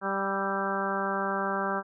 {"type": "harmonic tone with a mistuned harmonic", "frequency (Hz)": 196, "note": "G3", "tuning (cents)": 0, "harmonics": [1, 2, 3, 4, 5, 6, 7, 8], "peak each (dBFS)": [-35, -35, -35, -35, -35, -35, -35, -35], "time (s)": [0.01, 1.83], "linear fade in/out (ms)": 50, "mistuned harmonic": 7, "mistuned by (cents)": -36, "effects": []}